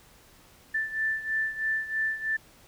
sine beating tone pair, 1765 / 1768.1 Hz, A6 / A6, +5 / +8 cents, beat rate 3.1 Hz, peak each -28 / -32 dBFS, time 0.74-2.37 s, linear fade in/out 10 ms, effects pink hiss -56 dBFS RMS until 2.67 s

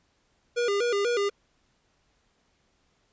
square tone with vibrato, 439.8 Hz, A4, 1 cent flat, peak -24 dBFS, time 0.56-1.3 s, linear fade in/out 20 ms, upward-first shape square, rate 4.1 Hz, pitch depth 150 cents each way, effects pink hiss -69 dBFS RMS until 3.12 s + resampled to 16000 Hz

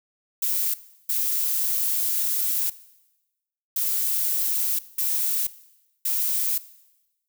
violet noise bursts at uneven times, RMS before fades -24 dBFS, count 5, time 0.42-0.74 / 1.09-2.7 / 3.76-4.79 / 4.98-5.47 / 6.05-6.58 s, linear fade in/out 5 ms, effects noise-tail reverb RT60 1.0 s tail -18 dB re dry

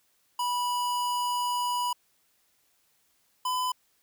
square tone pair in turn, 980 / 1006.4 Hz, B5 / B5, -14 / +32 cents, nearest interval unison, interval 46 cents, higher second, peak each -27 dBFS, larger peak neither, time 0.39-1.93 / 3.45-3.72 s, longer first, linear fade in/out 5 ms, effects white hiss -69 dBFS RMS until 4.02 s

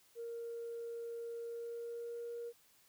sine tone with pitch glide, 466.2 to 471.3 Hz, A#4 to A#4, 0 to +19 cents, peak -40 dBFS, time 0.15-2.53 s, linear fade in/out 50 ms, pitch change +19 cents, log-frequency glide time 1.39-2.28 s, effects tanh soft clip ceiling -37 dBFS + white hiss -68 dBFS RMS until 2.88 s

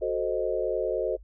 sine chord, F# diminished seventh, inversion none, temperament equal, 370 / 440 / 523.3 / 622.3 Hz, F#4 / A4 / C5 / Eb5, 0 / 0 / 0 / 0 cents, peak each -31 / -30 / -30 / -31 dBFS, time 0.01-1.17 s, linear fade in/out 20 ms, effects noise-tail reverb RT60 0.1 s tail -26 dB re dry + added 50 Hz sine -46 dBFS peak until 1.23 s

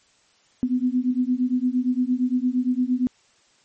sine beating tone pair, 246.9 / 255.6 Hz, B3 / C4, 0 / -40 cents, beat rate 8.7 Hz, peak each -22 dBFS, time 0.63-3.07 s, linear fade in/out 0 ms, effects white hiss -60 dBFS RMS until 3.64 s + MP3 32 kbps

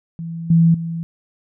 sine tone with level steps, 166 Hz, E3, 12 cents sharp, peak -25 / -9 / -22 dBFS, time 0.19-1.03 s, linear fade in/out 0 ms, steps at 0.5 / 0.74 s, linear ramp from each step 5 ms, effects none

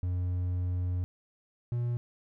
triangle tone pair in turn, 90 / 120.14 Hz, F#2 / B2, -47 / -47 cents, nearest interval perfect fourth, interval 500 cents, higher second, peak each -26 dBFS, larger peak neither, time 0.03-1.04 / 1.72-1.97 s, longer first, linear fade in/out 0 ms, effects none

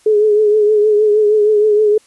sine tone with vibrato, 423.1 Hz, G#4, 32 cents sharp, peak -8 dBFS, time 0.06-1.98 s, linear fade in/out 5 ms, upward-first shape triangle, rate 6.4 Hz, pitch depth 51 cents each way, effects white hiss -51 dBFS RMS until 2.06 s + resampled to 24000 Hz

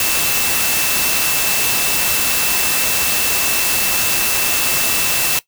sine tone in noise, 2659 Hz, E7, 14 cents sharp, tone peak -23 dBFS, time 0-5.39 s, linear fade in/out 2 ms, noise white, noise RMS -17 dBFS, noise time 0-5.39 s, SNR -9 dB, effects noise-tail reverb RT60 0.1 s tail -18 dB re dry

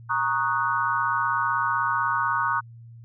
sine chord, D# minor seventh, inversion second, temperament equal, 932.3 / 1108.7 / 1244.5 / 1480 Hz, A#5 / C#6 / D#6 / F#6, 0 / 0 / 0 / 0 cents, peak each -27 dBFS, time 0.09-2.61 s, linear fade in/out 20 ms, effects added 116 Hz sine -42 dBFS peak until 3.04 s

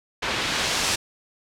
white noise with low-pass filter sweep, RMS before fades -25 dBFS, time 0.22-0.96 s, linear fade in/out 10 ms, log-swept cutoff 2800 to 6900 Hz, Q 0.84, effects none

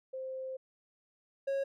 sine / triangle tone pair in turn, 523.3 / 547.9 Hz, C5 / C#5, 0 / -20 cents, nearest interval minor second, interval 80 cents, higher second, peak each -37 / -28 dBFS, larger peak second, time 0.13-0.57 / 1.47-1.64 s, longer first, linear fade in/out 10 ms, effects none

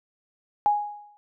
sine tone with exponential decay, 829 Hz, G#5, 3 cents flat, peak -15 dBFS, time 0.66-1.17 s, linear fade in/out 0 ms, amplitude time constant 110 ms, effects none

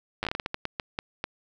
slowing click train, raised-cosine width 0.3 ms, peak -13 dBFS, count 14, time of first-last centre 0.23-1.241 s, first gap 9 ms, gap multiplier 1.32, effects none

